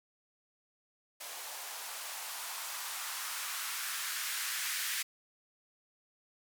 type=noise with band-pass filter sweep; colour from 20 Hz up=violet; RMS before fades=-39 dBFS; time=1.2-5.03 s; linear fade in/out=10 ms; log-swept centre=650 to 1800 Hz; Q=1.8; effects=none